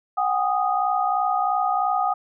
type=tone cluster; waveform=sine; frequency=740 / 803 / 1242 Hz; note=F#5 / G5 / D#6; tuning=0 / +41 / -3 cents; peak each=-23 / -24 / -24 dBFS; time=0.17-2.14 s; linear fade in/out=10 ms; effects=none